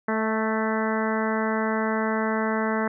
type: harmonic tone with a mistuned harmonic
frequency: 220 Hz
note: A3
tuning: in tune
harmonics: 1 / 2 / 3 / 4 / 5 / 6 / 7 / 8 / 9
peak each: -26 / -29 / -31 / -32 / -33 / -34 / -34 / -35 / -36 dBFS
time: 0.08-2.88 s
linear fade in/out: 5 ms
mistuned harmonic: 3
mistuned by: -16 cents
effects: none